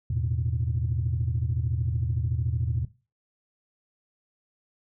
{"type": "chord", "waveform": "sine", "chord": "E suspended fourth", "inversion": "none", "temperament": "equal with one note detuned", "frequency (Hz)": [82.03, 110, 123.47], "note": ["E2", "A2", "B2"], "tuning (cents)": [-8, 0, 0], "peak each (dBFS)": -28, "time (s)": [0.1, 2.85], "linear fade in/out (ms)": 5, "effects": ["noise-tail reverb RT60 0.3 s tail -17 dB re dry", "tanh soft clip ceiling -17 dBFS"]}